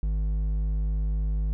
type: tone with hard clipping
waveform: sine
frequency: 51.9 Hz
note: G#1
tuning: in tune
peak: -25 dBFS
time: 0.03-1.53 s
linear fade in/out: 0 ms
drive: 6 dB
effects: none